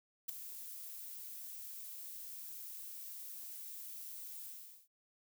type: noise with ADSR envelope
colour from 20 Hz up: violet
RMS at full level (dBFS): -36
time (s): 0.28-4.88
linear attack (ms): 13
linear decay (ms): 6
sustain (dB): -12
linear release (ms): 420
effects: none